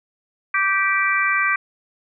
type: harmonic tone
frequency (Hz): 390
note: G4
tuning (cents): -9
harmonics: 3 / 4 / 5 / 6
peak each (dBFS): -22 / -22 / -22 / -22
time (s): 0.54-1.56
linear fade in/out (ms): 5
effects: none